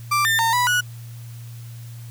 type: tone with pitch steps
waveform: 35% pulse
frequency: 1177 / 1799 / 911 / 983 / 1465 Hz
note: D6 / A6 / A#5 / B5 / F#6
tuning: +3 / +38 / -40 / -8 / -18 cents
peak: -15 dBFS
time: 0.11-0.81 s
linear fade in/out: 10 ms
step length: 140 ms
effects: added 117 Hz sine -34 dBFS peak until 2.1 s + white hiss -49 dBFS RMS until 2.1 s